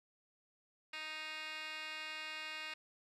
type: tone with band-pass filter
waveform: 10% pulse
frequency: 311.1 Hz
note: D#4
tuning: in tune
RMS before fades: -45 dBFS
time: 0.93-2.74 s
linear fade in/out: 5 ms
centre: 2900 Hz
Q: 7.2
effects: none